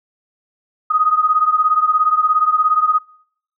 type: beating tone pair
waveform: sine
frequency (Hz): 1244.5 / 1261.5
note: D#6 / D#6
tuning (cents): 0 / +23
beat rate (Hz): 17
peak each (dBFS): -14 / -17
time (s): 0.9-2.99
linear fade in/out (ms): 10
effects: noise-tail reverb RT60 0.6 s tail -22 dB re dry